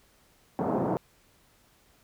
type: band-pass noise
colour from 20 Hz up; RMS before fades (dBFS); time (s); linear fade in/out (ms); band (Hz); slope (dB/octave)
pink; -28; 0.59-0.97; 0; 150 to 910; 24
effects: pink hiss -63 dBFS RMS until 2.03 s

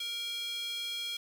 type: tone with high-pass filter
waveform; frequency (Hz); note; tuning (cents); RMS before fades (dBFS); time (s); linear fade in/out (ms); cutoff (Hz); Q
square; 469; A#4; +11; -37; 0-1.17; 5; 3100; 5.3
effects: 9-bit

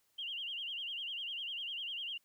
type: tone with vibrato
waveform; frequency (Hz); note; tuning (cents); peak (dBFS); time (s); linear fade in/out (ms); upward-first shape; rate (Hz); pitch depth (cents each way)
sine; 3003; F#7; +25; -38; 0.18-2.18; 10; sine; 10; 150
effects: white hiss -75 dBFS RMS until 2.24 s

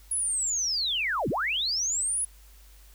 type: linear two-way sweep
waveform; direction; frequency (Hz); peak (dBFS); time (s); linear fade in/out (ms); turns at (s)
sine; down then up; 10560 to 87.31 to 10560; -25; 0.11-2.25; 5; 1.29
effects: added 50 Hz sine -50 dBFS peak until 2.94 s + white hiss -58 dBFS RMS until 2.94 s

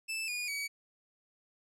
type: tone with pitch steps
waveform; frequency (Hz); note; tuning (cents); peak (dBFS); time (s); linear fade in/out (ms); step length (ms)
sawtooth; 2637 / 2446 / 2269; E7 / D#7 / C#7; 0 / -30 / +40; -31; 0.08-0.68; 20; 200
effects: low-pass 12000 Hz 12 dB/octave

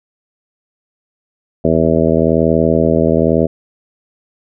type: harmonic tone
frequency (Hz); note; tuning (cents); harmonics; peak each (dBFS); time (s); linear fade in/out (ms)
81; E2; -30; 1 / 2 / 3 / 4 / 5 / 6 / 7 / 8; -22 / -17 / -16 / -19 / -17 / -18 / -18 / -19; 1.64-3.47; 10
effects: none

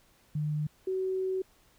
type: tone pair in turn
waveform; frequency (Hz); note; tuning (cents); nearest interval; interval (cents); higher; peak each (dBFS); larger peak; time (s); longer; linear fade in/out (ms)
sine; 150.8 / 376.7; D3 / F#4; +46 / +31; octave + major third; 1585; second; -28; neither; 0.35-0.67 / 0.87-1.42; second; 5
effects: pink hiss -64 dBFS RMS until 1.78 s

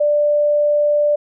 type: tone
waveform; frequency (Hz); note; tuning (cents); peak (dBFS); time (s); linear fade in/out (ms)
sine; 590; D5; +8; -12; 0-1.16; 10
effects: none

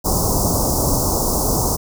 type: band-stop noise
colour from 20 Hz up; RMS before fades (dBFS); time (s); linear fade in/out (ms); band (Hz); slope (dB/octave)
pink; -18; 0.04-1.77; 20; 1100 to 5100; 48
effects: none

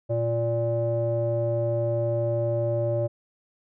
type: tone with low-pass filter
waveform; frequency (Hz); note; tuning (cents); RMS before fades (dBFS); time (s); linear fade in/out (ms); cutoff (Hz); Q
square; 116.54; A#2; 0; -25; 0.09-3.08; 20; 550; 8.9
effects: none

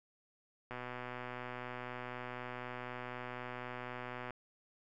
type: click train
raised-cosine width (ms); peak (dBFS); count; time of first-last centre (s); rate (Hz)
0.5; -28; 447; 0.71-4.307; 124
effects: none

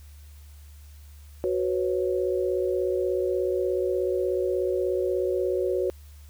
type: chord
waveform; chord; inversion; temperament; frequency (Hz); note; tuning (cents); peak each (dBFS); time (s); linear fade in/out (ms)
sine; F# suspended fourth; none; equal with one note detuned; 370 / 493.9 / 550.5; F#4 / B4 / C#5; 0 / 0 / -12; -25 / -29 / -29; 1.44-5.9; 0
effects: added 73 Hz sine -44 dBFS peak until 6.29 s + white hiss -58 dBFS RMS until 6.29 s

